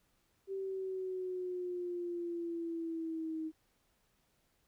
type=exponential sweep; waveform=sine; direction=down; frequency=389.4 to 315.1 Hz; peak=-36 dBFS; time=0.47-3.52 s; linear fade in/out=50 ms; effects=pink hiss -75 dBFS RMS until 4.67 s